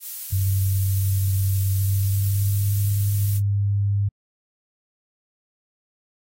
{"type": "noise", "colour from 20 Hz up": "violet", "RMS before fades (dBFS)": -31, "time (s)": [0, 3.41], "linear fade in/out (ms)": 50}
{"type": "tone with pitch glide", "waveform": "sine", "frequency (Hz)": [96.6, 100.76], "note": ["G2", "G2"], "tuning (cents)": [-25, 48], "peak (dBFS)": -18, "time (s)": [0.32, 4.09], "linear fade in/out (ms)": 10, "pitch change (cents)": 73, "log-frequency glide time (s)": [1.64, 2.82]}
{"effects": ["AAC 48 kbps"]}